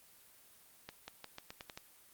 accelerating click train, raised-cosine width 0.2 ms, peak -27 dBFS, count 8, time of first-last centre 0.89-1.775 s, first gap 190 ms, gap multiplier 0.86, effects white hiss -62 dBFS RMS until 2.13 s + Opus 24 kbps

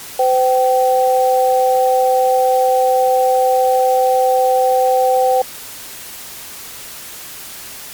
sine tone pair together, 511 / 770.5 Hz, C5 / G5, -41 / -30 cents, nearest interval perfect fifth, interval 711 cents, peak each -13 dBFS, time 0.19-5.42 s, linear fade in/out 5 ms, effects white hiss -32 dBFS RMS until 7.93 s + MP3 96 kbps

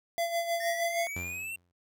square tone with tremolo, 679 Hz, F5, 49 cents flat, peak -27 dBFS, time 0.18-1.07 s, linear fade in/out 0 ms, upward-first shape sine, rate 6.4 Hz, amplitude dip 60%
square exponential sweep, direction up, 1815 to 2746 Hz, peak -36 dBFS, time 0.6-1.56 s, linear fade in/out 5 ms
sawtooth tone with exponential decay, 88.2 Hz, F2, 18 cents sharp, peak -31 dBFS, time 1.16-1.72 s, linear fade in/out 5 ms, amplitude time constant 120 ms
effects none

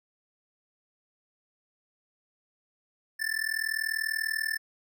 square tone with amplitude modulation, 1763 Hz, A6, 3 cents sharp, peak -25 dBFS, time 3.19-4.58 s, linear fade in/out 20 ms, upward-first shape sine, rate 40.2 Hz, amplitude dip 95%, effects none

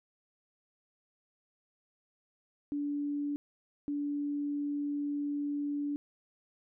sine tone bursts at uneven times, 289.2 Hz, D4, 27 cents flat, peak -31 dBFS, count 2, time 2.72-3.36 / 3.88-5.96 s, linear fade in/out 0 ms, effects none

